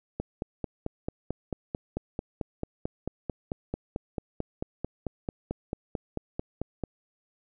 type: click train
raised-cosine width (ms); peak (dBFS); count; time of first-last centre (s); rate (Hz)
2; -17; 31; 0.2-6.837; 4.52
effects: none